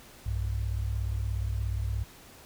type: tone pair together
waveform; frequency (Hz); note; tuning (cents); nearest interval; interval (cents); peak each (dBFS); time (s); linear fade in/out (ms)
sine; 62.63 / 99.6; B1 / G2; +25 / +28; minor sixth; 803; -30 / -31; 0.26-2.04; 5
effects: pink hiss -52 dBFS RMS until 2.45 s